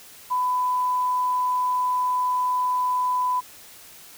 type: tone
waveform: sine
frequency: 1000 Hz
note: B5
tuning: 21 cents sharp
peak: -20 dBFS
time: 0.3-3.41 s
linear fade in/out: 20 ms
effects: white hiss -46 dBFS RMS until 4.17 s